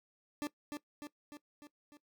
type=tone with echo; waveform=40% pulse; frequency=293.7 Hz; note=D4; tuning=in tune; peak=-34 dBFS; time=0.42-0.47 s; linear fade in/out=0 ms; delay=300 ms; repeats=5; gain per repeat=-4 dB; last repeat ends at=1.97 s; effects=noise-tail reverb RT60 0.1 s tail -18 dB re dry